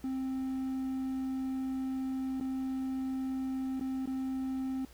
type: tone with dropouts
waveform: triangle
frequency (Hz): 263.1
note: C4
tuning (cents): +10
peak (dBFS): -30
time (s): 0.04-4.85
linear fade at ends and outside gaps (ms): 2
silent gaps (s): 2.401-2.409 / 3.797-3.809 / 4.058-4.074
effects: added 61 Hz sine -56 dBFS peak until 4.93 s + pink hiss -59 dBFS RMS until 4.93 s